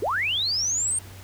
sine linear sweep, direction up, 330 to 8800 Hz, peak -22 dBFS, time 0.02-0.99 s, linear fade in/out 5 ms, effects added 95 Hz sine -42 dBFS peak until 1.23 s + pink hiss -47 dBFS RMS until 1.23 s

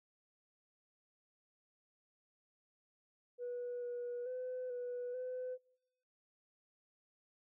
sine tone with pitch steps, 488 / 484.8 / 506 / 490.8 / 506 Hz, B4 / B4 / B4 / B4 / B4, -21 / -32 / +42 / -11 / +42 cents, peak -38 dBFS, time 3.38-5.58 s, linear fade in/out 50 ms, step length 440 ms, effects noise-tail reverb RT60 0.8 s tail -25 dB re dry + tanh soft clip ceiling -36 dBFS

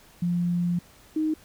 sine tone pair in turn, 174.61 / 311.7 Hz, F3 / D#4, 0 / +3 cents, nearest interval minor seventh, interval 1003 cents, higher second, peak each -22 dBFS, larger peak neither, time 0.22-0.79 / 1.16-1.34 s, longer first, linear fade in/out 5 ms, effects pink hiss -54 dBFS RMS until 1.44 s

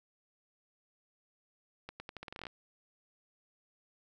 accelerating click train, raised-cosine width 0.3 ms, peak -27 dBFS, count 13, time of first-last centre 1.89-2.468 s, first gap 110 ms, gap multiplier 0.83, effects none

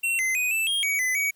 square tone with pitch steps, 2721 / 2060 / 2493 / 2646 / 3239 / 2257 / 2019 / 2260 Hz, F7 / C7 / D#7 / E7 / G#7 / C#7 / B6 / C#7, -46 / -28 / +3 / +6 / -44 / +31 / +38 / +33 cents, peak -23 dBFS, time 0.03-1.31 s, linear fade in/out 10 ms, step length 160 ms, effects white hiss -65 dBFS RMS until 1.35 s

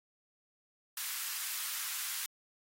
white high-pass noise, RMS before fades -38 dBFS, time 0.97-2.26 s, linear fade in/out 2 ms, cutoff 1100 Hz, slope 24 dB/octave, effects AAC 48 kbps

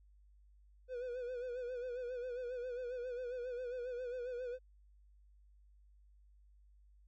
triangle tone with vibrato, 494.8 Hz, B4, 3 cents sharp, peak -37 dBFS, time 0.88-4.59 s, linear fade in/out 50 ms, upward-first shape sine, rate 7.4 Hz, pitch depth 66 cents each way, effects added 50 Hz sine -61 dBFS peak until 7.07 s + MP3 32 kbps

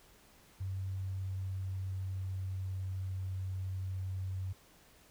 sine tone with pitch glide, 95.3 to 94.1 Hz, G2 to F#2, -48 to +30 cents, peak -35 dBFS, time 0.6-4.53 s, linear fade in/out 10 ms, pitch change -22 cents, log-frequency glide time 0.76-3.21 s, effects pink hiss -62 dBFS RMS until 5.1 s

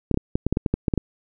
clicks, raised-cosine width 3 ms, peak -7 dBFS, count 12, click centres 0.113 / 0.143 / 0.174 / 0.355 / 0.466 / 0.526 / 0.571 / 0.662 / 0.74 / 0.882 / 0.938 / 0.977 s, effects none

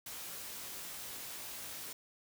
white noise with comb filter, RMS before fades -45 dBFS, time 0.06-1.93 s, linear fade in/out 5 ms, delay 18 ms, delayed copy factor +0.6, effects none

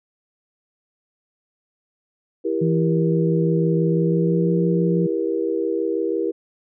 sine chord, E diminished, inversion none, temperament just, 329.6 / 395.6 / 474.7 Hz, E4 / G4 / Bb4, 0 / +16 / +31 cents, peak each -24 dBFS, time 2.44-6.32 s, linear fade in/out 20 ms
sine tone with pitch glide, 165.1 to 171.91 Hz, E3 to F3, +3 to -27 cents, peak -18 dBFS, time 2.61-5.07 s, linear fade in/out 10 ms, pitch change +70 cents, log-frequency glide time 3.86-4.54 s
effects none

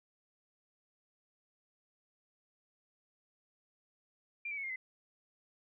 sine tone with pitch steps, 2381 / 2292 / 2206 / 2124 / 2044 Hz, D7 / D7 / C#7 / C7 / C7, +23 / -43 / -9 / +25 / -41 cents, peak -37 dBFS, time 4.45-4.76 s, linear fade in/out 5 ms, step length 62 ms, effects none

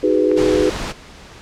sine chord, G# minor seventh, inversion second, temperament just, 311.5 / 373.8 / 415.3 / 498.4 Hz, D#4 / F#4 / G#4 / B4, +2 / +18 / 0 / +16 cents, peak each -18 dBFS, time 0.03-0.7 s, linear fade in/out 5 ms
clicks, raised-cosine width 0.5 ms, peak -15 dBFS, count 2, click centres 0.315 / 0.762 s
pink noise, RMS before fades -25 dBFS, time 0.36-0.93 s, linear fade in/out 20 ms
effects pink hiss -40 dBFS RMS until 1.41 s + low-pass 6000 Hz 12 dB/octave

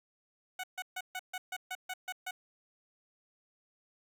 15% pulse tone bursts, 740 Hz, F#5, in tune, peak -30 dBFS, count 10, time 0.59-2.31 s, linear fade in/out 5 ms, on 46 ms, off 140 ms, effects none

